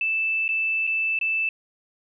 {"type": "tone with dropouts", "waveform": "sine", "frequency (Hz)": 2640, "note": "E7", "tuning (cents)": 2, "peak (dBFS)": -21, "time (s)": [0.01, 1.49], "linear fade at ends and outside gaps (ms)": 2, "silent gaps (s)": [[0.48, 0.489], [0.869, 0.874], [1.189, 1.212]], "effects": []}